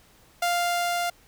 sawtooth tone with level ramp, 698.5 Hz, F5, in tune, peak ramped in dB -18 to -21 dBFS, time 0.42-1.1 s, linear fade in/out 5 ms, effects pink hiss -57 dBFS RMS until 1.27 s

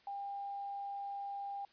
sine tone, 800 Hz, G5, 35 cents sharp, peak -39 dBFS, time 0.07-1.65 s, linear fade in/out 2 ms, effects white hiss -67 dBFS RMS until 1.72 s + resampled to 11025 Hz

